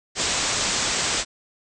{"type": "low-pass noise", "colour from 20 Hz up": "white", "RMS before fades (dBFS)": -24, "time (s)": [0.15, 1.25], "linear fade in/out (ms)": 50, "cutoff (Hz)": 8200, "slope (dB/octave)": 96, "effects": []}